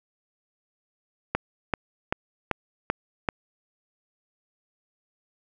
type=click train; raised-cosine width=0.5 ms; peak=-8 dBFS; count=6; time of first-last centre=1.35-3.288 s; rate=2.58 Hz; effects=none